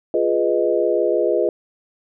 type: chord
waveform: sine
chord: F half-diminished seventh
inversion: none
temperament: equal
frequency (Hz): 349.2 / 415.3 / 493.9 / 622.3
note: F4 / Ab4 / Cb5 / Eb5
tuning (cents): 0 / 0 / 0 / 0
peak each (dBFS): -21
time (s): 0.14-1.49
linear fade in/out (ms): 2
effects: none